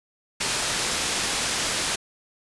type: low-pass noise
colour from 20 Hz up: white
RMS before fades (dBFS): -26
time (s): 0.4-1.96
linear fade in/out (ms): 10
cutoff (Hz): 7500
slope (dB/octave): 12
effects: resampled to 24000 Hz